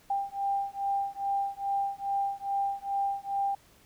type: beating tone pair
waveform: sine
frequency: 793 / 795.4 Hz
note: G5 / G5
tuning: +20 / +25 cents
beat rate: 2.4 Hz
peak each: -31 dBFS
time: 0.1-3.55 s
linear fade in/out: 5 ms
effects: pink hiss -60 dBFS RMS until 3.85 s